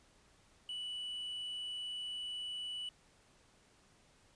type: tone with tanh clipping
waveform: sine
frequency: 2960 Hz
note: F#7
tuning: in tune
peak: -40 dBFS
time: 0.69-2.89 s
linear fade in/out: 2 ms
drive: 2 dB
effects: pink hiss -67 dBFS RMS until 4.35 s + resampled to 22050 Hz